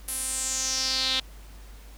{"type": "tone with band-pass filter sweep", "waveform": "sawtooth", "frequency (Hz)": 261.6, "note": "C4", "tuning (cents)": 0, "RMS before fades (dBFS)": -28, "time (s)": [0.08, 1.2], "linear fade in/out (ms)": 5, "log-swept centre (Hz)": [11000, 3600], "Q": 4.7, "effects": ["added 50 Hz sine -43 dBFS peak until 1.97 s", "pink hiss -53 dBFS RMS until 1.97 s"]}